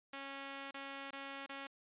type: tone with dropouts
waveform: 5% pulse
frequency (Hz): 275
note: C#4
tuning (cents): -14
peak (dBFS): -33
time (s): 0.13-1.67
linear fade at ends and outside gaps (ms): 5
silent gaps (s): 0.71-0.742 / 1.108-1.129 / 1.463-1.493
effects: resampled to 8000 Hz